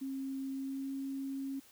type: tone with pitch glide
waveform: sine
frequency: 269 to 271.7 Hz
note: C4 to C#4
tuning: +48 to -35 cents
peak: -36 dBFS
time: 0.01-1.6 s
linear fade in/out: 10 ms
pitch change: +17 cents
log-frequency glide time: 0.51-0.92 s
effects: white hiss -61 dBFS RMS until 1.71 s